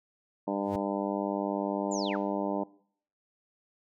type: harmonic tone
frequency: 99.9 Hz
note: G2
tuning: 33 cents sharp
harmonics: 2 / 3 / 4 / 5 / 6 / 7 / 8 / 9 / 10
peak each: -35 / -33 / -38 / -39 / -35 / -41 / -41 / -38 / -46 dBFS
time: 0.47-2.64 s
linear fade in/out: 10 ms
type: tone with exponential growth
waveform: square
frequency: 98.6 Hz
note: G2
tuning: 11 cents sharp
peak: -35 dBFS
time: 0.57-0.76 s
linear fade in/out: 5 ms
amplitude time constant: 40 ms
type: linear sweep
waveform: sine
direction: down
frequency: 7459 to 981 Hz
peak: -36 dBFS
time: 1.91-2.17 s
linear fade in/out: 10 ms
effects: noise-tail reverb RT60 0.6 s tail -22 dB re dry